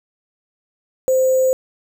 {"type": "tone with sample-and-hold", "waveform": "sine", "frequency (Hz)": 520, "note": "C5", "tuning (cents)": -11, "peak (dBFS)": -12, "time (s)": [1.08, 1.53], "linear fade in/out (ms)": 0, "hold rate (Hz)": 7350, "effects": []}